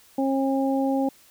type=harmonic tone; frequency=270 Hz; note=C#4; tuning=45 cents flat; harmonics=1 / 2 / 3; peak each=-22 / -27 / -29 dBFS; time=0.18-1.09 s; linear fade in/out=5 ms; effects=white hiss -55 dBFS RMS until 1.3 s